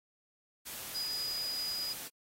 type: tone in noise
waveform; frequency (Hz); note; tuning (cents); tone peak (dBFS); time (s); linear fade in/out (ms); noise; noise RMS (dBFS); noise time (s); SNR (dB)
sine; 4934; D#8; -15; -34; 0.94-1.94; 20; white; -43; 0.65-2.09; +6
effects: AAC 48 kbps